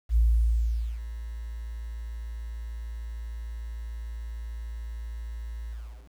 sine tone with ADSR envelope, 56.7 Hz, A#1, 47 cents flat, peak -16 dBFS, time 0.09-6.11 s, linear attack 74 ms, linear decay 820 ms, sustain -17 dB, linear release 390 ms, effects tanh soft clip ceiling -13 dBFS + 9-bit

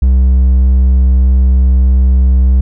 sine tone with hard clipping, 64.4 Hz, C2, 27 cents flat, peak -6 dBFS, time 0.02-2.61 s, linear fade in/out 5 ms, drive 3 dB, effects none

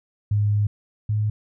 sine tone pair in turn, 103.83 / 106.26 Hz, G#2 / G#2, 0 / +40 cents, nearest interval unison, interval 40 cents, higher second, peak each -17 / -19 dBFS, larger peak first, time 0.31-0.67 / 1.09-1.3 s, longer first, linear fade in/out 5 ms, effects none

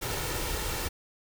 pink noise with comb filter, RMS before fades -32 dBFS, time 0.01-0.89 s, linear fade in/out 20 ms, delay 2.2 ms, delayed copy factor +0.5, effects none

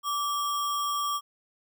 sine tone with sample-and-hold, 1164 Hz, D6, 16 cents flat, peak -26 dBFS, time 0.03-1.21 s, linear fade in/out 50 ms, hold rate 4410 Hz, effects none

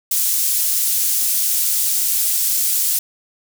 pink high-pass noise, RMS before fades -18 dBFS, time 0.11-2.99 s, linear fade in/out 5 ms, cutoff 8500 Hz, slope 12 dB/octave, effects none

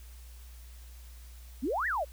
sine exponential two-way sweep, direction up then down, 220.4 to 1988 to 521 Hz, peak -28 dBFS, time 1.62-2.05 s, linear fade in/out 20 ms, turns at 1.87 s, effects added 60 Hz sine -46 dBFS peak until 2.12 s + white hiss -58 dBFS RMS until 2.12 s

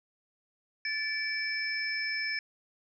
sine tone cluster, 1746 / 2304 / 5260 Hz, A6 / D7 / E8, -14 / -34 / -5 cents, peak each -34 / -34 / -36 dBFS, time 0.85-2.39 s, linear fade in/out 2 ms, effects none

